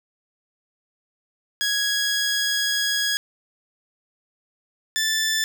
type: tone pair in turn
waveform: 15% pulse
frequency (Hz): 1661.2 / 1760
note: G#6 / A6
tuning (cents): 0 / 0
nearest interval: minor second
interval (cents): 100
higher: second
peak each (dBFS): -14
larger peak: neither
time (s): 1.61-3.17 / 4.96-5.44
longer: first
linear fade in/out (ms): 0
effects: none